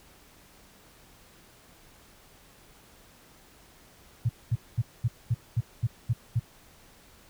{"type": "tone bursts", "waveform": "sine", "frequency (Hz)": 116.54, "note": "A#2", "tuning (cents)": 0, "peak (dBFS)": -21, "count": 9, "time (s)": [4.25, 6.397], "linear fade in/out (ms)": 10, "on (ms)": 43, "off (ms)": 220, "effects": ["pink hiss -56 dBFS RMS until 7.29 s"]}